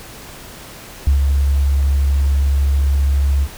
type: tone with ADSR envelope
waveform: sine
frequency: 69.6 Hz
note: C#2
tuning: 8 cents sharp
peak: -7 dBFS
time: 1.07-3.48 s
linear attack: 3 ms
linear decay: 110 ms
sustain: -4 dB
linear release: 57 ms
effects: tanh soft clip ceiling -6 dBFS + pink hiss -36 dBFS RMS until 3.57 s